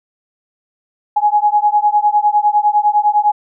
sine beating tone pair, 830.6 / 840.5 Hz, G#5 / G#5, 0 / +20 cents, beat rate 9.9 Hz, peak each -13 dBFS, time 1.16-3.32 s, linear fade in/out 10 ms, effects none

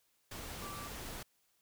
sine tone in noise, 1166 Hz, D6, 13 cents flat, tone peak -46 dBFS, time 0.62-0.88 s, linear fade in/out 5 ms, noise pink, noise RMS -45 dBFS, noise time 0.31-1.23 s, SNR -4 dB, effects white hiss -75 dBFS RMS until 1.61 s

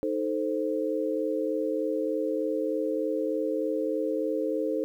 sine chord, A diminished, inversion second, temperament equal, 311.1 / 440 / 523.3 Hz, Eb4 / A4 / C5, 0 / 0 / 0 cents, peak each -30 dBFS, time 0.03-4.84 s, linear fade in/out 0 ms, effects 10-bit

